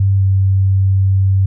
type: tone with pitch glide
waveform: sine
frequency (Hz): 97.7 to 96.3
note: G2 to G2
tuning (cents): -5 to -30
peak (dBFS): -9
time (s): 0-1.46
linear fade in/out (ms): 5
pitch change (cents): -25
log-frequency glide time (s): 0.17-0.23
effects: none